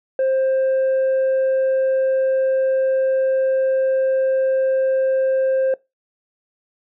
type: tone with tanh clipping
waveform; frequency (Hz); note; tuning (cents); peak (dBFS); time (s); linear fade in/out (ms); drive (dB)
sine; 528; C5; +16; -16; 0.19-5.74; 2; 2
effects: noise-tail reverb RT60 0.2 s tail -21 dB re dry